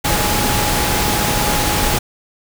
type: tone in noise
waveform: sine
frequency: 835 Hz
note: G#5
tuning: 9 cents sharp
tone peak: -23 dBFS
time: 0.04-1.99 s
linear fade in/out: 10 ms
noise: pink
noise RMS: -17 dBFS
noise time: 0.04-1.99 s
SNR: -9 dB
effects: none